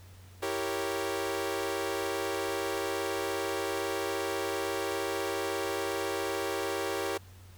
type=chord; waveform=sawtooth; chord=E diminished seventh; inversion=none; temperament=equal; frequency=329.6 / 392 / 466.2 / 554.4 Hz; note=E4 / G4 / Bb4 / Db5; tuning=0 / 0 / 0 / 0 cents; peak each=-35 / -30 / -33 / -33 dBFS; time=0.42-7.18 s; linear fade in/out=10 ms; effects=added 92 Hz sine -50 dBFS peak until 7.57 s + pink hiss -58 dBFS RMS until 7.57 s